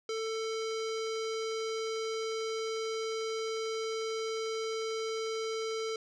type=tone with low-pass filter; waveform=square; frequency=444.4 Hz; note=A4; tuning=17 cents sharp; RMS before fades=-35 dBFS; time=0.09-5.96 s; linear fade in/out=2 ms; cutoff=5400 Hz; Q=2; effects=none